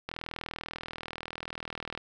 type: click train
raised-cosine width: 0.3 ms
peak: -20 dBFS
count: 77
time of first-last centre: 0.09-1.976 s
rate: 40.3 Hz
effects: none